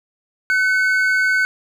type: tone pair together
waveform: triangle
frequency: 1514.2 / 2189 Hz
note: F#6 / C#7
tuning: +40 / -22 cents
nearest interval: tritone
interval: 638 cents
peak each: -13 / -20 dBFS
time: 0.5-1.45 s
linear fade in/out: 0 ms
effects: none